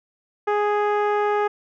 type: tone with low-pass filter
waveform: 10% pulse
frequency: 415.3 Hz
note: G#4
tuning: in tune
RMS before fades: -21 dBFS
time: 0.47-1.48 s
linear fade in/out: 10 ms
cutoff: 1000 Hz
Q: 0.64
effects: none